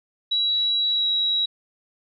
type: tone with pitch glide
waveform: sine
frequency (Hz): 3899 to 3870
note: B7 to B7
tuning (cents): -23 to -36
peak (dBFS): -19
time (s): 0.31-1.46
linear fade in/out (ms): 10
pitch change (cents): -13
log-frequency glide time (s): 0.9-1.06
effects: none